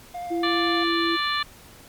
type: tone with vibrato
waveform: triangle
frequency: 704 Hz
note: F5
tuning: 14 cents sharp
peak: -28 dBFS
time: 0.14-0.84 s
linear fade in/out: 10 ms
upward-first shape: square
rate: 12 Hz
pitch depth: 10 cents each way
type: tone with pitch glide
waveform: sine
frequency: 338 to 335.5 Hz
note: E4 to E4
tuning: +43 to +31 cents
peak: -23 dBFS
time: 0.3-1.17 s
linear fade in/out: 20 ms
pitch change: -12 cents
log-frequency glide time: 0.62-1.05 s
type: harmonic tone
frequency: 587.3 Hz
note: D5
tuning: in tune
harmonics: 2 / 3 / 4 / 5 / 6 / 7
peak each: -26 / -28 / -33 / -33 / -30 / -31 dBFS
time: 0.43-1.43 s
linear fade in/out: 5 ms
effects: pink hiss -48 dBFS RMS until 1.88 s + MP3 96 kbps